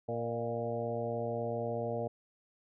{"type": "harmonic tone with a mistuned harmonic", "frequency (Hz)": 116.54, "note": "A#2", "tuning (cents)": 0, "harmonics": [1, 2, 3, 4, 5, 6, 7], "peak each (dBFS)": [-40, -42, -46, -37, -38, -41, -47], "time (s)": [0.08, 2.08], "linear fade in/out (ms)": 10, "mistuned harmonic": 5, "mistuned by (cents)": 37, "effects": []}